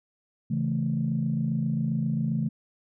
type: chord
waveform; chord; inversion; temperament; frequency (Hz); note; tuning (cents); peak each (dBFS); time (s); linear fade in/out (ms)
sine; A major; first; just; 137.5 / 165 / 220; C#3 / E3 / A3; -14 / +2 / 0; -28; 0.5-2.49; 10
effects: tanh soft clip ceiling -15 dBFS